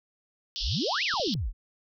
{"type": "band-pass noise", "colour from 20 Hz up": "white", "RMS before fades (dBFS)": -33, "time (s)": [0.56, 1.34], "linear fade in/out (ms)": 0, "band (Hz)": [2900, 5400], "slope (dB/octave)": 96}
{"type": "exponential two-way sweep", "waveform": "sine", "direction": "up then down", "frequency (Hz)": [30.8, 3074, 30.8], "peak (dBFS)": -27, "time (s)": [0.6, 1.53], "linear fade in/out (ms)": 50, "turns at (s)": 1.04}
{"type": "clicks", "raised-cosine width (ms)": 3, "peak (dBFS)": [-34, -33, -36, -28], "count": 4, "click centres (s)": [1.139, 1.198, 1.275, 1.352]}
{"effects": []}